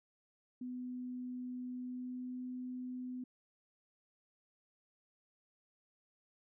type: tone with pitch glide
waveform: sine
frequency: 250 to 251.9 Hz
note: B3 to B3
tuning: +21 to +34 cents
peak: -40 dBFS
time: 0.61-3.24 s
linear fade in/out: 5 ms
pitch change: +13 cents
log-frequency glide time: 1.7-2.42 s
effects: none